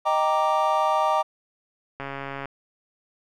triangle chord, Eb major seventh, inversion none, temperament equal, 622.3 / 784 / 932.3 / 1174.7 Hz, Eb5 / G5 / Bb5 / D6, 0 / 0 / 0 / 0 cents, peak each -23 dBFS, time 0.05-1.23 s, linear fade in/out 20 ms
click train, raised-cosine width 0.5 ms, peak -18 dBFS, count 64, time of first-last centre 2-2.457 s, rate 138 Hz
effects none

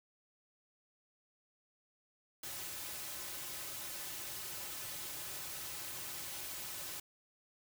white noise with comb filter, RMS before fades -44 dBFS, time 2.43-7 s, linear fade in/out 5 ms, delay 4.3 ms, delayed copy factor -0.6, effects none

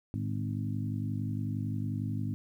harmonic tone with a mistuned harmonic, 51.1 Hz, G#1, 27 cents flat, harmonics 2 / 3 / 4 / 5 / 6, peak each -33 / -39 / -39 / -38 / -45 dBFS, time 0.14-2.34 s, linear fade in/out 0 ms, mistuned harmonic 2, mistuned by +80 cents, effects 11-bit

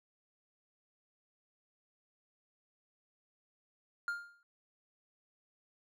triangle tone with exponential decay, 1405 Hz, F6, 10 cents sharp, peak -29 dBFS, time 4.08-4.43 s, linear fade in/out 1 ms, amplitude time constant 74 ms, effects none

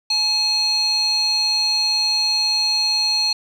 square tone with band-pass filter, 851 Hz, G#5, 42 cents sharp, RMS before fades -19 dBFS, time 0.1-3.33 s, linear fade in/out 5 ms, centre 4500 Hz, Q 7.8, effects none

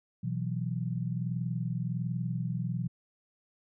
sine chord, B suspended fourth, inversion none, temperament equal, 123.47 / 164.81 / 185 Hz, B2 / E3 / F#3, 0 / 0 / 0 cents, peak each -33 / -34 / -37 dBFS, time 0.23-2.88 s, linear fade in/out 10 ms, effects none

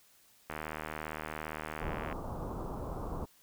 click train, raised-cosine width 0.5 ms, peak -23 dBFS, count 127, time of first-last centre 0.5-2.126 s, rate 77.5 Hz
pink low-pass noise, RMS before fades -39 dBFS, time 1.8-3.26 s, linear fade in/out 20 ms, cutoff 1200 Hz, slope 48 dB/octave
effects white hiss -64 dBFS RMS until 3.42 s

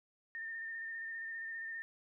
sine tone with vibrato, 1815 Hz, A#6, 47 cents flat, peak -40 dBFS, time 0.35-1.82 s, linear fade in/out 0 ms, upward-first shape square, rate 15 Hz, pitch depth 20 cents each way, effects none

